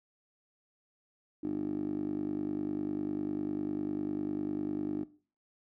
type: tone with band-pass filter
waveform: 10% pulse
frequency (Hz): 50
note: G1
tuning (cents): +35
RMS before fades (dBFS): -34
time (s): 1.43-5.04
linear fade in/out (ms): 10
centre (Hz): 310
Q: 7
effects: noise-tail reverb RT60 0.4 s tail -18 dB re dry